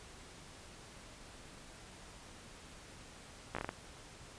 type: slowing click train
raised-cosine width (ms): 0.5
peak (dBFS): -22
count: 6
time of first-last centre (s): 3.55-3.691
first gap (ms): 15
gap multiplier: 1.32
effects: pink hiss -54 dBFS RMS until 4.38 s + resampled to 22050 Hz